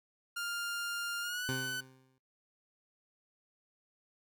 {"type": "tone with pitch glide", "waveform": "sawtooth", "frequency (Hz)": [1402, 1502.6], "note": ["F6", "F#6"], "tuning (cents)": [6, 26], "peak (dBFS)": -32, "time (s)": [0.36, 1.81], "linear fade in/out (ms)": 10, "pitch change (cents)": 120, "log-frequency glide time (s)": [1.21, 1.48]}
{"type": "tone with exponential decay", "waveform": "20% pulse", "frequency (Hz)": 130.81, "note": "C3", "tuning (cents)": 0, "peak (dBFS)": -28, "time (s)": [1.49, 2.18], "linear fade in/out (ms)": 0, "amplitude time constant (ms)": 150}
{"effects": ["noise-tail reverb RT60 0.3 s tail -24 dB re dry"]}